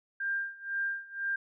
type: tone with tremolo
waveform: sine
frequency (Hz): 1594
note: G6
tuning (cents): +28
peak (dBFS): -28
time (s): 0.2-1.36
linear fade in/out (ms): 5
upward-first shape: sine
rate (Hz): 2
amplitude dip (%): 90
effects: none